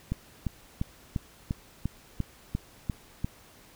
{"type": "click train", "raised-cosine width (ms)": 5, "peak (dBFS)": -16, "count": 10, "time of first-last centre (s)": [0.12, 3.245], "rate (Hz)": 2.88, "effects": ["pink hiss -55 dBFS RMS until 3.75 s"]}